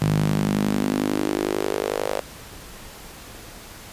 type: tone with high-pass filter sweep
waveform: sawtooth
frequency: 51.1 Hz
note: G#1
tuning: 27 cents flat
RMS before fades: -23 dBFS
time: 0.01-2.2 s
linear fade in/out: 0 ms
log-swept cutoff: 140 to 550 Hz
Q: 3.5
effects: pink hiss -41 dBFS RMS until 3.92 s + resampled to 32000 Hz